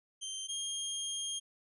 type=tone pair in turn; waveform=20% pulse; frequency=3136 / 3224 Hz; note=G7 / G7; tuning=0 / +48 cents; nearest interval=unison; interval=48 cents; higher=second; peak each=-33 / -30 dBFS; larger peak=second; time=0.21-0.48 / 0.48-1.4 s; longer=second; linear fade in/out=20 ms; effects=resampled to 24000 Hz